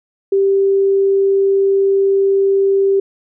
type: tone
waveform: sine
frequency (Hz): 392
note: G4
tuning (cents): 0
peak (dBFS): -10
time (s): 0.32-3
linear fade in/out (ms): 5
effects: none